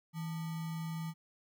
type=tone with sample-and-hold; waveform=sine; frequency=162.4 Hz; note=E3; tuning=26 cents flat; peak=-36 dBFS; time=0.13-1.14 s; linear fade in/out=50 ms; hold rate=1050 Hz; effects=none